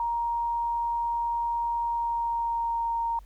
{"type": "tone with pitch glide", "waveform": "sine", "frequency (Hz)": [938, 927.8], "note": ["A#5", "A#5"], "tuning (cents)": [11, -8], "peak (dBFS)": -25, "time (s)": [0, 3.19], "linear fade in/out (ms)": 2, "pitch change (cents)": -19, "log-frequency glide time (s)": [1.83, 2.93], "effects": ["added 48 Hz sine -46 dBFS peak until 3.25 s", "pink hiss -64 dBFS RMS until 3.25 s"]}